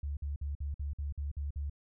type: tone bursts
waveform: sine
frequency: 71.7 Hz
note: D2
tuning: 41 cents flat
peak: -33 dBFS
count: 9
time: 0.03-1.698 s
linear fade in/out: 5 ms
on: 140 ms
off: 51 ms
effects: none